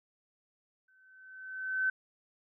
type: tone with exponential growth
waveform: sine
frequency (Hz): 1528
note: G6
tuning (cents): -45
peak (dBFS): -25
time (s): 0.88-1.9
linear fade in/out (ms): 5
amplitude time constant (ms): 220
effects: none